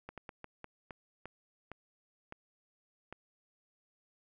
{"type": "slowing click train", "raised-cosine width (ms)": 0.5, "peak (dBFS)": -29, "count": 10, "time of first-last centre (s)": [0.09, 3.126], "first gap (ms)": 87, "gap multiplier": 1.32, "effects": []}